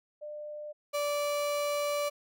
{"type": "tone pair in turn", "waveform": ["sine", "35% pulse"], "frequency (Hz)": [598, 582], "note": ["D5", "D5"], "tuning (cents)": [31, -16], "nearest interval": "unison", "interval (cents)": 47, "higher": "first", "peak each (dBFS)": [-38, -27], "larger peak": "second", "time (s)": [[0.21, 0.73], [0.93, 2.1]], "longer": "second", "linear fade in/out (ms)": 20, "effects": []}